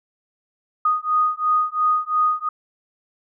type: beating tone pair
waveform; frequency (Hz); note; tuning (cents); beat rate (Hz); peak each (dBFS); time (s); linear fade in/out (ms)
sine; 1239 / 1241.9; D#6 / D#6; -8 / -4; 2.9; -20; 0.85-2.49; 5
effects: none

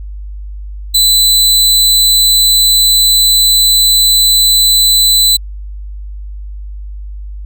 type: tone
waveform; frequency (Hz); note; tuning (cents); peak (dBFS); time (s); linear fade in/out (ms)
sawtooth; 4000; B7; +21; -3; 0.94-5.37; 10
effects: added 50 Hz sine -22 dBFS peak until 7.45 s

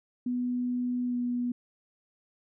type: tone with pitch glide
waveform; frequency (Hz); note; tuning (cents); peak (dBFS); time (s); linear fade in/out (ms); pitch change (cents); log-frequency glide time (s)
sine; 246.9 to 244.1; B3 to B3; 0 to -20; -27; 0.26-1.52; 5; -20; 1.06-1.16
effects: none

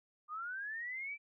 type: linear sweep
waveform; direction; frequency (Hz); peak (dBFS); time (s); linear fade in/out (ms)
sine; up; 1189 to 2349; -39; 0.28-1.18; 50
effects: none

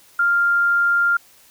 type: tone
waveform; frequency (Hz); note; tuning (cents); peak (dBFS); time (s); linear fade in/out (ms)
sine; 1396.9; F6; 0; -14; 0.19-1.17; 5
effects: white hiss -51 dBFS RMS until 1.5 s

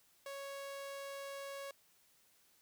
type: tone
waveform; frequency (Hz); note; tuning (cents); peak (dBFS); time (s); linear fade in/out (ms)
sawtooth; 554.4; C#5; 0; -40; 0.26-1.71; 2
effects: white hiss -70 dBFS RMS until 2.61 s

